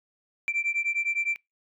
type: beating tone pair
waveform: sine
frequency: 2343 / 2352.8 Hz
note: D7 / D7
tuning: -5 / +3 cents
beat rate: 9.8 Hz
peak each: -27 / -27 dBFS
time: 0.48-1.36 s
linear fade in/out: 0 ms
effects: noise-tail reverb RT60 0.2 s tail -26 dB re dry + tanh soft clip ceiling -20 dBFS